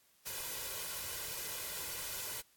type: noise with comb filter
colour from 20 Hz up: white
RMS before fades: -41 dBFS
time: 0.25-2.42 s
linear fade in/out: 20 ms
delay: 2 ms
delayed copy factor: +0.6
effects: white hiss -69 dBFS RMS until 2.56 s + AAC 64 kbps